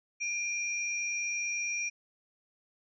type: tone pair together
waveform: sine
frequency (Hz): 2395 / 5714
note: D7 / F8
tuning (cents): +33 / +39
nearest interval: octave + minor third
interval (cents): 1506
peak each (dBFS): -32 / -36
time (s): 0.2-1.9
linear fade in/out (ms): 20
effects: none